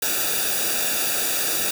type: noise with comb filter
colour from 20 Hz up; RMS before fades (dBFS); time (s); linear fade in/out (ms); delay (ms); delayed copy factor
white; -23; 0.02-1.71; 5; 0.95; -0.75
effects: none